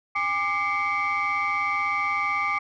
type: tone cluster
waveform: sine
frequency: 810 / 1188 / 2091 / 2267 Hz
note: G#5 / D6 / C7 / C#7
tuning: -43 / +20 / -2 / +38 cents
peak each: -31 / -24 / -28 / -28 dBFS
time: 0.15-2.59 s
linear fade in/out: 10 ms
effects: tanh soft clip ceiling -17 dBFS

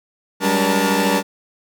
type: tone cluster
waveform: sawtooth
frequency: 189.8 / 203.2 / 285.7 / 476.9 / 886 Hz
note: F#3 / G#3 / D4 / A#4 / A5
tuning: +44 / -38 / -48 / +39 / +12 cents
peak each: -18 dBFS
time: 0.4-1.23 s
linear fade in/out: 50 ms
effects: none

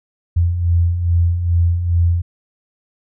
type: beating tone pair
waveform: sine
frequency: 83.9 / 86.3 Hz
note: E2 / F2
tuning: +31 / -20 cents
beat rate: 2.4 Hz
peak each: -21 / -13 dBFS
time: 0.36-2.22 s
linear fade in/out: 10 ms
effects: none

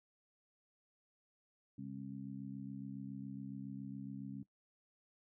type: harmonic tone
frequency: 67.2 Hz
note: C2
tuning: 47 cents sharp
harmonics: 2 / 3 / 4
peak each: -49 / -47 / -48 dBFS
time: 1.78-4.43 s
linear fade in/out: 5 ms
effects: noise-tail reverb RT60 0.1 s tail -18 dB re dry

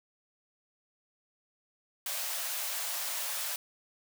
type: high-pass noise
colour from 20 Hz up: white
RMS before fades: -35 dBFS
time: 2.06-3.56 s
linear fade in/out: 2 ms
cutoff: 520 Hz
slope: 96 dB/octave
effects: none

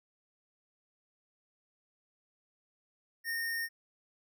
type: tone with sample-and-hold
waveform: sine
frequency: 1838 Hz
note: A#6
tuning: 25 cents flat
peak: -32 dBFS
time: 3.24-3.69 s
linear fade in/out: 50 ms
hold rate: 7350 Hz
effects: none

